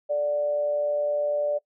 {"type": "tone with amplitude modulation", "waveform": "sine", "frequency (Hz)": 587.3, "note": "D5", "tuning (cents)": 0, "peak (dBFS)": -20, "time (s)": [0.09, 1.59], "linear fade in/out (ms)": 20, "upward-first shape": "sine", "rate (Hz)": 152, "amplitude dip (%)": 40, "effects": ["noise-tail reverb RT60 0.1 s tail -22 dB re dry"]}